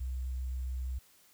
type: tone with sample-and-hold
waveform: sine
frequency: 63.7 Hz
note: C2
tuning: 46 cents flat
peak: -33 dBFS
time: 0-0.99 s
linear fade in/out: 10 ms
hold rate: 7350 Hz
effects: white hiss -63 dBFS RMS until 1.33 s